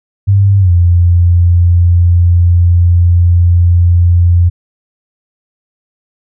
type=tone with pitch glide; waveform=sine; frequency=98.9 to 87.1 Hz; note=G2 to F2; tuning=+16 to -4 cents; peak=-4 dBFS; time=0.27-4.5 s; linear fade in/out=20 ms; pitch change=-220 cents; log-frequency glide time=0.59-0.71 s; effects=none